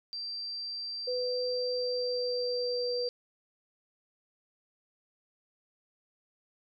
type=tone; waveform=sine; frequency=4699 Hz; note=D8; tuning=in tune; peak=-35 dBFS; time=0.13-3.09 s; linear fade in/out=0 ms
type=tone with pitch glide; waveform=sine; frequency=499 to 490.1 Hz; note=B4 to B4; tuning=+18 to -13 cents; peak=-30 dBFS; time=1.07-3.09 s; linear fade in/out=10 ms; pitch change=-31 cents; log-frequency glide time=1.59-2.95 s
effects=none